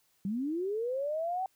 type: linear sweep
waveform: sine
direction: up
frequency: 185 to 771 Hz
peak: -30 dBFS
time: 0.25-1.46 s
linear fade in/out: 2 ms
effects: white hiss -71 dBFS RMS until 1.55 s

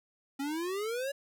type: exponential sweep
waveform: square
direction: up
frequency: 270 to 570 Hz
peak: -33 dBFS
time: 0.39-1.12 s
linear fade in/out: 10 ms
effects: none

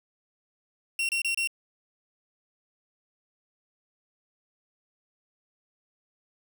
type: tone bursts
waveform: 40% pulse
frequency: 2736 Hz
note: F7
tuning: 36 cents flat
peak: -24 dBFS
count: 4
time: 0.99-1.474 s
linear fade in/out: 2 ms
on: 100 ms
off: 28 ms
effects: none

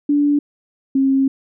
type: tone pair in turn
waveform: sine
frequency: 290 / 269.4 Hz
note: D4 / C#4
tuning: -22 / -49 cents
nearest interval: minor second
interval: 127 cents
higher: first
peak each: -12 dBFS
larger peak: neither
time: 0.09-0.39 / 0.95-1.28 s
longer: second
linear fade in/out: 5 ms
effects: none

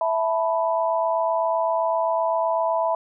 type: chord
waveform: sine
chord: E suspended fourth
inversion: none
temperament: equal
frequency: 659.3 / 880 / 987.8 Hz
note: E5 / A5 / B5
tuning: 0 / 0 / 0 cents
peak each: -22 / -27 / -24 dBFS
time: 0.01-2.95 s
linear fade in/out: 2 ms
effects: none

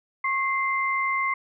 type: tone pair together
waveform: sine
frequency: 1087.1 / 2082 Hz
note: C#6 / C7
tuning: -34 / -9 cents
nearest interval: major seventh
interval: 1125 cents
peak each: -25 dBFS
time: 0.24-1.34 s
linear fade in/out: 5 ms
effects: none

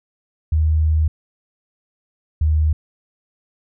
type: tone pair in turn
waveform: sine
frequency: 78.2 / 77.35 Hz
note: D#2 / D#2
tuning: +9 / -10 cents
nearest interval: unison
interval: 19 cents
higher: first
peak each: -13 dBFS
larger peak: neither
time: 0.52-1.08 / 2.41-2.73 s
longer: first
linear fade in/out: 5 ms
effects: none

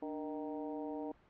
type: harmonic tone with a mistuned harmonic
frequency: 155.56 Hz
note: D#3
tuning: in tune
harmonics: 2 / 3 / 4 / 5 / 6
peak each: -41 / -45 / -47 / -49 / -51 dBFS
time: 0.02-1.12 s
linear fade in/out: 5 ms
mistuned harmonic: 2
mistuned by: -87 cents
effects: pink hiss -66 dBFS RMS until 1.29 s + low-pass 2000 Hz 12 dB/octave

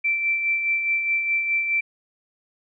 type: tone with tremolo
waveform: sine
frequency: 2340 Hz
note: D7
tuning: 7 cents flat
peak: -18 dBFS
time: 0.04-1.81 s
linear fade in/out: 10 ms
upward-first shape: sine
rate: 4.8 Hz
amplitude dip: 45%
effects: none

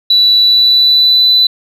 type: tone with pitch glide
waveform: sine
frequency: 3951 to 3992 Hz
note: B7 to B7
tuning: 0 to +18 cents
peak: -4 dBFS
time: 0.1-1.47 s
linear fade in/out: 5 ms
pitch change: +18 cents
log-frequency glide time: 0.4-1.27 s
effects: tanh soft clip ceiling -1 dBFS

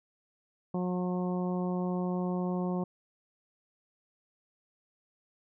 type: harmonic tone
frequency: 180.6 Hz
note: F#3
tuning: 42 cents flat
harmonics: 1 / 2 / 3 / 4 / 5 / 6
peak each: -30 / -36 / -40 / -42 / -44 / -46 dBFS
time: 0.74-2.84 s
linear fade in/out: 5 ms
effects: none

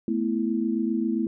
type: chord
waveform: sine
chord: A suspended second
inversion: none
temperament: just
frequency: 220 / 247.5 / 330 Hz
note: A3 / B3 / E4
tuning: 0 / +4 / +2 cents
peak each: -26 / -28 / -27 dBFS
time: 0.08-1.27 s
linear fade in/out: 2 ms
effects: none

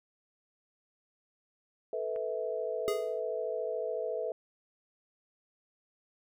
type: chord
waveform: sine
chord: A suspended second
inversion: none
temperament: equal with one note detuned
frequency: 440 / 493.9 / 650.2 Hz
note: A4 / B4 / E5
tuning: 0 / 0 / -24 cents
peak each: -36 dBFS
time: 1.93-4.32 s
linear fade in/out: 2 ms
type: click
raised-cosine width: 0.5 ms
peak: -36 dBFS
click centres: 2.161 s
type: tone with exponential decay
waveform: square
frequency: 414 Hz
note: G#4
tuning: 5 cents flat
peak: -27 dBFS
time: 2.88-3.2 s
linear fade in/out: 0 ms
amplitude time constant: 68 ms
effects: none

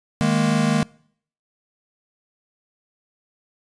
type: chord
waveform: square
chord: D# suspended fourth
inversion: none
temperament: equal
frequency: 155.56 / 207.7 / 233.1 Hz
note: D#3 / G#3 / A#3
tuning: 0 / 0 / 0 cents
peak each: -22 dBFS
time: 0.21-0.83 s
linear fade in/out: 0 ms
effects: noise-tail reverb RT60 0.6 s tail -24 dB re dry + resampled to 22050 Hz

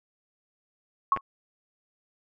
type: tone with exponential decay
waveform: sine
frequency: 1100 Hz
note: C#6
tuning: 14 cents flat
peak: -14 dBFS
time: 1.12-1.21 s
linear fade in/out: 2 ms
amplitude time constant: 18 ms
type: clicks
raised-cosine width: 0.5 ms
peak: -18 dBFS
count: 2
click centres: 1.164 / 1.173 s
effects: none

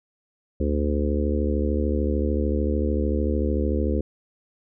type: harmonic tone with a mistuned harmonic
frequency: 73.4 Hz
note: D2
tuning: in tune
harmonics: 1 / 3 / 4 / 5 / 6 / 7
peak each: -23 / -28 / -29 / -30 / -31 / -31 dBFS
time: 0.6-4.01 s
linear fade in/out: 5 ms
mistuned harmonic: 1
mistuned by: -16 cents
effects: none

